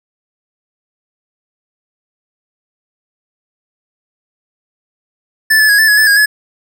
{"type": "tone with pitch steps", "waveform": "square", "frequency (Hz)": [1754, 1730, 1661, 1757, 1684, 1741, 1636, 1704], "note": ["A6", "A6", "G#6", "A6", "G#6", "A6", "G#6", "G#6"], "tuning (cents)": [-6, -30, 0, -3, 24, -19, -26, 44], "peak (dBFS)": -7, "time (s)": [5.5, 6.26], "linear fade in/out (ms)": 10, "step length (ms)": 95, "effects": []}